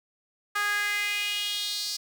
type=tone with high-pass filter sweep; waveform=sawtooth; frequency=411.6 Hz; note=G#4; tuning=16 cents flat; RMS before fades=-29 dBFS; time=0.55-1.97 s; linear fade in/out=10 ms; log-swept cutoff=1400 to 4900 Hz; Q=4; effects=none